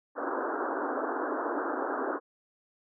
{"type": "band-pass noise", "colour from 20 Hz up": "pink", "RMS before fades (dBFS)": -32, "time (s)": [0.15, 2.2], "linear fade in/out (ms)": 50, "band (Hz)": [260, 1600], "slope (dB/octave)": 96, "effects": []}